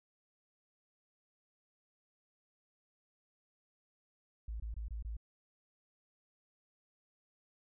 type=tone bursts; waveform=sine; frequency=55 Hz; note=A1; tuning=in tune; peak=-38 dBFS; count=5; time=4.48-5.168 s; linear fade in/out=5 ms; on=120 ms; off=22 ms; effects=none